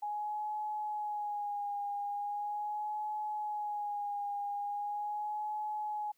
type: tone with vibrato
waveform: sine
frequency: 830.6 Hz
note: G#5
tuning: in tune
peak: -34 dBFS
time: 0.02-6.12 s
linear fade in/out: 10 ms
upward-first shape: sine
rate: 0.4 Hz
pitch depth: 36 cents each way
effects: white hiss -75 dBFS RMS until 6.17 s